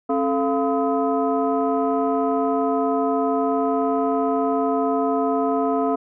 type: tone cluster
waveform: sine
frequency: 270.2 / 437.5 / 693 / 1015 / 1270 Hz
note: C#4 / A4 / F5 / B5 / D#6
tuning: -44 / -10 / -14 / +47 / +35 cents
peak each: -22 / -23 / -23 / -29 / -29 dBFS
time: 0.09-5.96 s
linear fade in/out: 10 ms
effects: tanh soft clip ceiling -8 dBFS